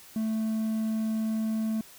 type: tone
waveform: triangle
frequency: 220 Hz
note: A3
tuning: in tune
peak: -24 dBFS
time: 0.16-1.81 s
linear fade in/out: 2 ms
effects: white hiss -51 dBFS RMS until 1.98 s